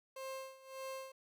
30% pulse tone with tremolo, 530 Hz, C5, 22 cents sharp, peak -39 dBFS, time 0.16-1.12 s, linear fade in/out 5 ms, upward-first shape sine, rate 1.7 Hz, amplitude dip 85%, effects none

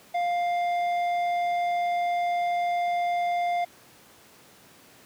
square tone with low-pass filter, 701 Hz, F5, 6 cents sharp, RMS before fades -26 dBFS, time 0.14-3.65 s, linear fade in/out 10 ms, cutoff 2300 Hz, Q 0.64, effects pink hiss -53 dBFS RMS until 5.05 s + high-pass 150 Hz 12 dB/octave

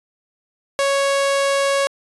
sawtooth tone, 554.4 Hz, C#5, in tune, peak -12 dBFS, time 0.79-1.87 s, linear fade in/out 0 ms, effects resampled to 24000 Hz

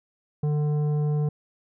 triangle tone with tanh clipping, 149 Hz, D3, 25 cents sharp, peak -23 dBFS, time 0.43-1.29 s, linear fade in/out 5 ms, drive 14 dB, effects none

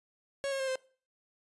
45% pulse tone with pitch steps, 553 / 542.2 / 531.7 / 521.4 Hz, C#5 / C#5 / C5 / C5, -4 / -38 / +28 / -6 cents, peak -31 dBFS, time 0.44-0.756 s, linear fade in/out 0 ms, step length 79 ms, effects noise-tail reverb RT60 0.4 s tail -21 dB re dry + resampled to 24000 Hz

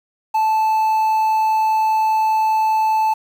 triangle tone, 875 Hz, A5, 10 cents flat, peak -12 dBFS, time 0.34-3.14 s, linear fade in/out 10 ms, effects 7-bit

